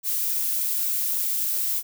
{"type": "noise", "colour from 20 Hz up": "violet", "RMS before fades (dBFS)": -25, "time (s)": [0.03, 1.83], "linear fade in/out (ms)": 50, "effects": []}